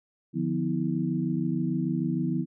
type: tone cluster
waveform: sine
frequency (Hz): 149.8 / 176.4 / 248.6 / 322.6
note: D3 / F3 / B3 / E4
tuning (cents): +35 / +18 / +12 / -37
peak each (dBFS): -31 / -29 / -30 / -32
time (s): 0.33-2.46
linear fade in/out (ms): 50
effects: none